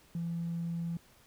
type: tone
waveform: triangle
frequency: 168.7 Hz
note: E3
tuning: 40 cents sharp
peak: -29 dBFS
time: 0.15-0.97 s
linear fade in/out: 2 ms
effects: tanh soft clip ceiling -30 dBFS + pink hiss -62 dBFS RMS until 1.26 s